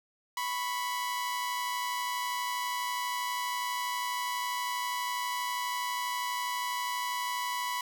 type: tone pair together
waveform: sawtooth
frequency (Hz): 987.8 / 1100.1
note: B5 / C#6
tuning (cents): 0 / -14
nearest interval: major second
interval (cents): 186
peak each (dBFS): -28 / -35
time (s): 0.37-7.81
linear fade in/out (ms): 2
effects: none